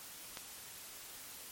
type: click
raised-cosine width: 0.2 ms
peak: -25 dBFS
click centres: 0.372 s
effects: white hiss -50 dBFS RMS until 1.51 s + MP3 64 kbps